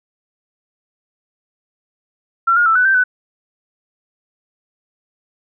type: tone with pitch steps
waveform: sine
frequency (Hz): 1359 / 1427 / 1325 / 1493 / 1563 / 1498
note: F6 / F6 / E6 / F#6 / G6 / F#6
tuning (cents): -48 / +37 / +9 / +15 / -6 / +21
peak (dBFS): -10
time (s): 2.47-3.04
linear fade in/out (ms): 10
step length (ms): 95
effects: none